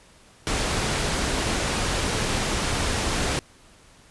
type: low-pass noise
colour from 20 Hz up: pink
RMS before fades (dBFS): -25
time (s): 0.47-3.39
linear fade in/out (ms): 0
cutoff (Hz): 9500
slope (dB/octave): 12
effects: pink hiss -53 dBFS RMS until 4.1 s + resampled to 24000 Hz